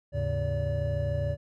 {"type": "tone cluster", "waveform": "triangle", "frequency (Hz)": [77.6, 104.7, 137.6, 575], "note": ["D#2", "G#2", "C#3", "D5"], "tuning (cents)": [-4, 15, -12, -37], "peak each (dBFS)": -30, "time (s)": [0.12, 1.37], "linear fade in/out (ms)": 50, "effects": []}